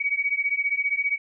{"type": "beating tone pair", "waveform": "sine", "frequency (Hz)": [2252, 2267], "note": ["C#7", "C#7"], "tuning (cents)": [27, 38], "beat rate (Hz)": 15, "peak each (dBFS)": -25, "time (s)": [0, 1.18], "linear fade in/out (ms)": 10, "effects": []}